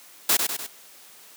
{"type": "noise with echo", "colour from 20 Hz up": "white", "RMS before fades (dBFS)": -19, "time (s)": [0.29, 0.37], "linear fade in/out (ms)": 5, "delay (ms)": 99, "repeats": 3, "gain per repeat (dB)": -5, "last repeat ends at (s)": 0.667, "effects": ["white hiss -49 dBFS RMS until 1.36 s", "high-pass 200 Hz 12 dB/octave"]}